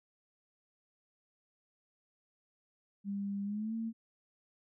sine tone with pitch glide, 200 to 225.8 Hz, G3 to A3, +35 to +45 cents, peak -34 dBFS, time 3.04-3.93 s, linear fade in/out 50 ms, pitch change +210 cents, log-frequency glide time 3.44-3.75 s, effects none

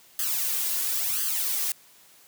blue noise with flanger, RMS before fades -27 dBFS, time 0.19-1.72 s, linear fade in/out 2 ms, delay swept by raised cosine 0.63 to 2.93 ms, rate 0.97 Hz, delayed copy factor +1, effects white hiss -55 dBFS RMS until 2.27 s + high-pass 100 Hz 12 dB/octave

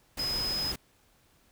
sine tone in noise, 5060 Hz, D#8, 28 cents sharp, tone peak -29 dBFS, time 0.19-0.72 s, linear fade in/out 5 ms, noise pink, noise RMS -38 dBFS, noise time 0.17-0.76 s, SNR +6 dB, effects pink hiss -65 dBFS RMS until 1.51 s

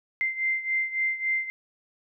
sine beating tone pair, 2084 / 2087.6 Hz, C7 / C7, -7 / -4 cents, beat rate 3.6 Hz, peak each -26 / -30 dBFS, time 0.21-1.5 s, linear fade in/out 0 ms, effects none

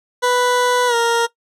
20% pulse tone with pitch glide, 493.9 to 466.2 Hz, B4 to A#4, 0 to 0 cents, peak -9 dBFS, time 0.22-1.27 s, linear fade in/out 20 ms, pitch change -100 cents, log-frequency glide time 0.87-0.95 s, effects noise-tail reverb RT60 0.1 s tail -18 dB re dry + low-pass 10000 Hz 12 dB/octave

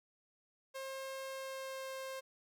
sawtooth tone with pitch glide, 534 to 530 Hz, C5 to C5, +35 to +22 cents, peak -38 dBFS, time 0.74-2.21 s, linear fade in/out 20 ms, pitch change -13 cents, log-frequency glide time 1.26-1.92 s, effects none

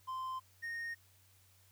triangle tone pair in turn, 1039 / 1851.3 Hz, C6 / A#6, -12 / -12 cents, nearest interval minor seventh, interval 1000 cents, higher second, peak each -36 / -37 dBFS, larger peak first, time 0.07-0.4 / 0.62-0.95 s, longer neither, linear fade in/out 20 ms, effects added 94 Hz sine -67 dBFS peak until 1.71 s + white hiss -68 dBFS RMS until 1.71 s

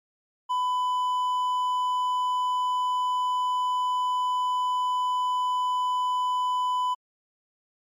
triangle tone with hard clipping, 1000 Hz, B5, 21 cents sharp, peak -24 dBFS, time 0.49-6.95 s, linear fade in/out 20 ms, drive 7 dB, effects MP3 64 kbps

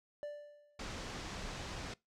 triangle tone with exponential decay, 587.3 Hz, D5, in tune, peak -36 dBFS, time 0.23-0.92 s, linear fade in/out 0 ms, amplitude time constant 150 ms
pink low-pass noise, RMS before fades -44 dBFS, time 0.79-1.94 s, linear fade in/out 5 ms, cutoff 6800 Hz, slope 24 dB/octave
effects noise-tail reverb RT60 0.2 s tail -23 dB re dry

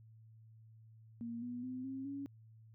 sine tone with pitch steps, 233.4 / 244 / 255.1 / 266.7 / 278.8 Hz, A#3 / B3 / C4 / C4 / C#4, +2 / -21 / -44 / +33 / +10 cents, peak -40 dBFS, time 1.21-2.26 s, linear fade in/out 0 ms, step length 210 ms, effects added 111 Hz sine -57 dBFS peak until 2.74 s

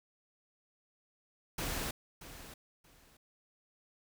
pink noise with echo, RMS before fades -37 dBFS, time 1.58-1.91 s, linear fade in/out 5 ms, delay 630 ms, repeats 2, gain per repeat -13 dB, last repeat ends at 3.17 s, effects none

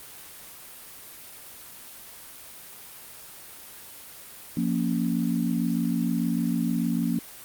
sine chord, Bb minor, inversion second, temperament just, 174.81 / 233.1 / 279.7 Hz, F3 / Bb3 / Db4, +2 / 0 / +16 cents, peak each -27 / -26 / -29 dBFS, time 4.57-7.19 s, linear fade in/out 2 ms, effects white hiss -44 dBFS RMS until 7.44 s + Opus 32 kbps

